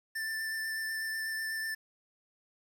square tone with vibrato, 1773 Hz, A6, 13 cents sharp, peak -34 dBFS, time 0.15-1.75 s, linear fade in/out 10 ms, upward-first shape triangle, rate 8.1 Hz, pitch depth 17 cents each way, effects 10-bit

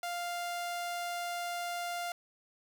sawtooth tone, 698.5 Hz, F5, in tune, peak -31 dBFS, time 0.03-2.12 s, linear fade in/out 2 ms, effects none

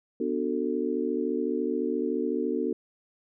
sine chord, B minor seventh, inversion none, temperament just, 246.9 / 296.3 / 370.4 / 444.5 Hz, B3 / D4 / F#4 / A4, 0 / +15 / +2 / +18 cents, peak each -31 dBFS, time 0.2-2.73 s, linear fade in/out 5 ms, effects none

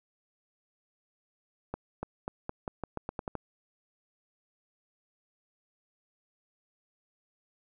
accelerating click train, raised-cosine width 1 ms, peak -20 dBFS, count 11, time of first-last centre 1.74-3.353 s, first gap 290 ms, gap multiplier 0.86, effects none

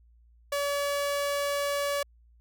sawtooth tone, 570 Hz, C#5, 48 cents sharp, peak -23 dBFS, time 0.52-2.03 s, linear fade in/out 5 ms, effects added 58 Hz sine -56 dBFS peak until 2.4 s

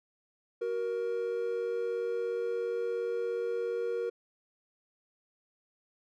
triangle tone pair together, 373.4 / 470.5 Hz, F#4 / A#4, +16 / +16 cents, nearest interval major third, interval 400 cents, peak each -35 / -29 dBFS, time 0.61-4.1 s, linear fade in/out 10 ms, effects none

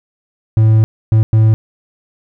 triangle tone bursts at uneven times, 110 Hz, A2, in tune, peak -4 dBFS, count 3, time 0.57-0.84 / 1.12-1.23 / 1.33-1.54 s, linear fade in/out 0 ms, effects none

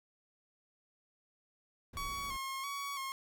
brown noise, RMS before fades -47 dBFS, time 1.93-2.37 s, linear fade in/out 5 ms
sawtooth tone with vibrato, 1100 Hz, C#6, 14 cents flat, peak -34 dBFS, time 1.97-3.12 s, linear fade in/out 0 ms, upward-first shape square, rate 1.5 Hz, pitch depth 40 cents each way
effects none

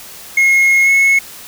triangle tone with pitch glide, 2159 to 2187 Hz, C#7 to C#7, -46 to -24 cents, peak -6 dBFS, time 0.37-1.19 s, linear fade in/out 5 ms, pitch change +22 cents, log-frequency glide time 0.83-0.9 s, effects white hiss -34 dBFS RMS until 1.47 s

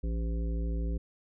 harmonic tone, 56.5 Hz, A1, 47 cents sharp, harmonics 1 / 3 / 5 / 7 / 9, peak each -29 / -39 / -43 / -46 / -48 dBFS, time 0.03-0.98 s, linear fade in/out 10 ms, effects none

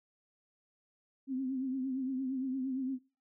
sine tone with vibrato, 262.5 Hz, C4, 6 cents sharp, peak -32 dBFS, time 1.27-2.99 s, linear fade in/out 50 ms, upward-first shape triangle, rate 8.7 Hz, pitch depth 72 cents each way, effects noise-tail reverb RT60 0.3 s tail -19 dB re dry

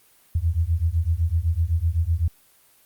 sine beating tone pair, 79.3 / 87.2 Hz, D#2 / F2, +33 / -2 cents, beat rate 7.9 Hz, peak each -22 dBFS, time 0.35-2.28 s, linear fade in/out 5 ms, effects white hiss -57 dBFS RMS until 2.85 s + Opus 32 kbps

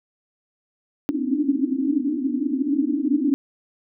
white band-pass noise, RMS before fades -22 dBFS, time 1.09-3.34 s, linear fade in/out 0 ms, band 260 to 300 Hz, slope 96 dB/octave, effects none

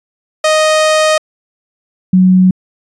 sawtooth / sine tone pair in turn, 622.3 / 185.01 Hz, D#5 / F#3, 0 / 0 cents, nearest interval octave + major sixth, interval 2100 cents, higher first, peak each -4 dBFS, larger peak neither, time 0.44-1.18 / 2.13-2.51 s, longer first, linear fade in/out 5 ms, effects resampled to 22050 Hz

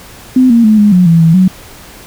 sine tone with pitch steps, 256.3 / 232.9 / 215.7 / 207.7 / 180.5 / 166.3 / 163.3 / 185.8 Hz, C4 / A#3 / A3 / G#3 / F#3 / E3 / E3 / F#3, -36 / -1 / -34 / 0 / -43 / +16 / -16 / +7 cents, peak -3 dBFS, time 0.36-1.48 s, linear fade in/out 5 ms, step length 140 ms, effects pink hiss -34 dBFS RMS until 2.06 s

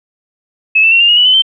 sine tone with pitch steps, 2591 / 2659 / 2729 / 2801 / 2875 / 2951 / 3028 / 3108 Hz, E7 / E7 / F7 / F7 / F7 / F#7 / F#7 / G7, -30 / +14 / -41 / +4 / +50 / -5 / +39 / -16 cents, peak -5 dBFS, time 0.75-1.422 s, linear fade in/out 10 ms, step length 84 ms, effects none

